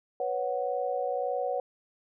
sine chord, B suspended second, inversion none, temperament just, 493.9 / 555.6 / 740.8 Hz, B4 / C#5 / F#5, 0 / +4 / +2 cents, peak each -32 dBFS, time 0.2-1.6 s, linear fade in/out 2 ms, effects none

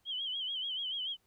sine tone with vibrato, 3136 Hz, G7, in tune, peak -34 dBFS, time 0.05-1.17 s, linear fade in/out 50 ms, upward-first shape sine, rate 6.9 Hz, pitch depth 95 cents each way, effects pink hiss -74 dBFS RMS until 1.26 s

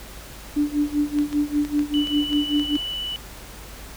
sine tone with tremolo, 293.7 Hz, D4, in tune, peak -16 dBFS, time 0.56-2.77 s, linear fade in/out 10 ms, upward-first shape sine, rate 5.1 Hz, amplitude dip 90%
clicks, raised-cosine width 0.2 ms, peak -18 dBFS, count 8, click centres 1.187 / 1.329 / 1.65 / 1.793 / 2.072 / 2.33 / 2.596 / 2.755 s
sine tone with vibrato, 2969 Hz, F#7, 5 cents sharp, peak -26 dBFS, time 1.94-3.16 s, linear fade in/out 0 ms, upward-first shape sine, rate 15 Hz, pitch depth 8 cents each way
effects added 51 Hz sine -41 dBFS peak until 3.96 s + pink hiss -41 dBFS RMS until 3.96 s

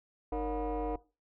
sine tone with frequency modulation, 207.7 Hz, G#3, in tune, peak -29 dBFS, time 0.32-0.96 s, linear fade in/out 5 ms, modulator 257 Hz, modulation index 2.4, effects noise-tail reverb RT60 0.3 s tail -21 dB re dry + tanh soft clip ceiling -29 dBFS

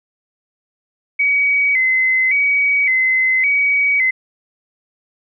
sine tone with vibrato, 2154 Hz, C7, 50 cents sharp, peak -12 dBFS, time 1.19-4.11 s, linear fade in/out 10 ms, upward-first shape square, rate 0.89 Hz, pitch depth 86 cents each way, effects none

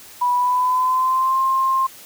sine tone with pitch glide, 982 to 1058.6 Hz, B5 to C6, -10 to +20 cents, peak -15 dBFS, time 0.21-1.87 s, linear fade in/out 10 ms, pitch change +130 cents, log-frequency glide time 0.34-1.4 s, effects white hiss -42 dBFS RMS until 2.05 s

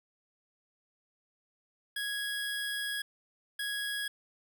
25% pulse tone bursts at uneven times, 1661.2 Hz, G#6, in tune, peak -29 dBFS, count 2, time 1.96-3.02 / 3.59-4.08 s, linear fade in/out 5 ms, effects none

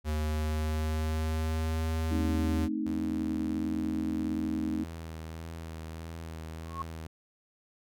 square tone with pitch glide, 76.6 to 80.22 Hz, D#2 to E2, -27 to -47 cents, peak -29 dBFS, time 0.04-2.69 s, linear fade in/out 50 ms, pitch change +80 cents, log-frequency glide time 0.14-1.83 s
sine chord, A diminished, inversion none, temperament equal, 220 / 261.6 / 311.1 Hz, A3 / C4 / Eb4, 0 / 0 / 0 cents, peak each -34 / -35 / -32 dBFS, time 2.11-4.84 s, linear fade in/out 5 ms
sawtooth tone with vibrato, 81.2 Hz, E2, 26 cents flat, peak -35 dBFS, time 2.86-7.07 s, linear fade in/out 5 ms, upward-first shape sine, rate 1.6 Hz, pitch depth 28 cents each way
sine tone with exponential growth, 1092 Hz, C#6, 26 cents flat, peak -29 dBFS, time 6.61-6.82 s, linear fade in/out 1 ms, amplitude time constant 45 ms
effects none

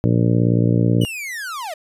harmonic tone, 58.27 Hz, A#1, in tune, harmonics 2 / 3 / 4 / 5 / 6 / 7 / 8 / 9 / 10, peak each -16 / -19 / -24 / -22 / -27 / -30 / -27 / -33 / -33 dBFS, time 0.04-1.05 s, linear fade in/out 0 ms
45% pulse linear sweep, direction down, 3000 to 587.3 Hz, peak -26 dBFS, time 1.01-1.74 s, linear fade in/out 5 ms
effects resampled to 32000 Hz

